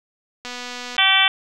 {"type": "click train", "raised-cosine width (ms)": 0.2, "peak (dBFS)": -15, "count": 128, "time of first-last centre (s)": [0.45, 0.966], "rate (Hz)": 246}
{"type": "harmonic tone", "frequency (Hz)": 385.5, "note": "G4", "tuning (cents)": -29, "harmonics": [2, 3, 4, 5, 6, 7, 8, 9], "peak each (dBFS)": [-24, -25, -22, -23, -20, -22, -19, -19], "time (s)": [0.98, 1.28], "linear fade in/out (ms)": 2}
{"effects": []}